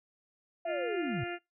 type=harmonic tone; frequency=349.2 Hz; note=F4; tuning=in tune; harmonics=1 / 2 / 4 / 5 / 6 / 7 / 8; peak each=-38 / -41 / -44 / -45 / -46 / -46 / -47 dBFS; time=0.65-1.39 s; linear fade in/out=50 ms
type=linear sweep; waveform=sine; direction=down; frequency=688 to 104.6 Hz; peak=-32 dBFS; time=0.65-1.24 s; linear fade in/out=5 ms
effects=noise-tail reverb RT60 0.2 s tail -23 dB re dry